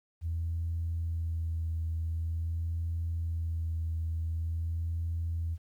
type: tone with vibrato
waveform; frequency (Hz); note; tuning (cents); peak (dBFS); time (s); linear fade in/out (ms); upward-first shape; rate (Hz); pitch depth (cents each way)
sine; 82.41; E2; 0; -29; 0.21-5.58; 50; sine; 0.46; 20
effects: tanh soft clip ceiling -25 dBFS + 11-bit